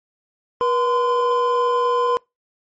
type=tone pair together; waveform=triangle; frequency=483.2 / 1025 Hz; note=B4 / C6; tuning=-38 / -36 cents; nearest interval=octave + minor second; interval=1302 cents; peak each=-17 dBFS; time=0.61-2.17 s; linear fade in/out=0 ms; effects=noise-tail reverb RT60 0.2 s tail -25 dB re dry + MP3 32 kbps